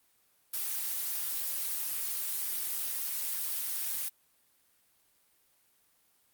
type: noise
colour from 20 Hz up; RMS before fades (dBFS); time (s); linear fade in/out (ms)
blue; -34; 0.53-4.09; 10
effects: white hiss -69 dBFS RMS until 6.33 s + Opus 32 kbps